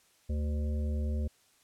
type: harmonic tone with a mistuned harmonic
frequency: 74.8 Hz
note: D2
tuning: 32 cents sharp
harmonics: 1 / 3 / 5 / 7 / 8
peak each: -29 / -39 / -48 / -47 / -51 dBFS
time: 0.29-1.28 s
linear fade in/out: 10 ms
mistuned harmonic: 7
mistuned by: -51 cents
effects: white hiss -66 dBFS RMS until 1.63 s + low-pass 11000 Hz 12 dB/octave